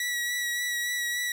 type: tone with vibrato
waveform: sawtooth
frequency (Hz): 1935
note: B6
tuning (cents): -36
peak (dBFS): -24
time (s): 0-1.32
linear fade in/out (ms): 2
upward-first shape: sine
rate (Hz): 3.5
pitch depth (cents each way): 19
effects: none